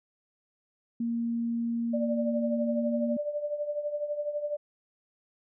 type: tone with pitch glide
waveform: sine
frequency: 233.1 to 234.9 Hz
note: A#3 to A#3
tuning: 0 to +13 cents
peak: -27 dBFS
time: 1-3.17 s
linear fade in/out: 5 ms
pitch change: +13 cents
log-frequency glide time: 2.68-3.02 s
type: tone with tremolo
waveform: sine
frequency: 590 Hz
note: D5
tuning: 8 cents sharp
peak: -26 dBFS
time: 1.93-4.57 s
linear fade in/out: 10 ms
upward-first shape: triangle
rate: 12 Hz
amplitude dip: 75%
effects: none